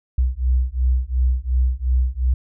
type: beating tone pair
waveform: sine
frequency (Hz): 61.74 / 64.54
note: B1 / C2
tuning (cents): 0 / -23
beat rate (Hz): 2.8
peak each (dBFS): -19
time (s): 0.18-2.34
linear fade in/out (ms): 5
effects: none